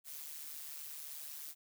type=noise with amplitude modulation; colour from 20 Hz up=blue; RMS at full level=-44 dBFS; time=0.04-1.55 s; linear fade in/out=50 ms; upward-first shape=sine; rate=148 Hz; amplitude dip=65%; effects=none